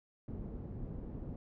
pink low-pass noise, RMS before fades -43 dBFS, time 0.28-1.36 s, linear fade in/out 2 ms, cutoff 310 Hz, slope 12 dB/octave, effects none

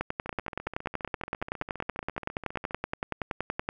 two click trains, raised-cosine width 0.5 ms, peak -23 / -14 dBFS, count 37 / 40, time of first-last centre 0.26-2.709 / 0.01-3.689 s, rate 14.7 / 10.6 Hz, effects none

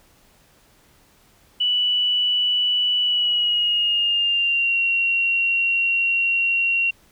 sine tone with pitch glide, 2960 to 2746 Hz, F#7 to F7, 0 to -30 cents, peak -17 dBFS, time 1.6-6.91 s, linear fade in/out 10 ms, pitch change -130 cents, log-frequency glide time 3.01-4.78 s, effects pink hiss -56 dBFS RMS until 7.11 s

